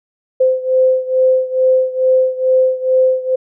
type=beating tone pair; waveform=sine; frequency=516 / 518.3 Hz; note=C5 / C5; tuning=-24 / -16 cents; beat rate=2.3 Hz; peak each=-12 / -15 dBFS; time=0.4-3.36 s; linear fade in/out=10 ms; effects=none